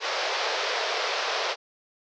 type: band-pass noise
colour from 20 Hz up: pink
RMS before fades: -28 dBFS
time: 0-1.56 s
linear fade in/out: 50 ms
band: 430 to 5600 Hz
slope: 48 dB/octave
effects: none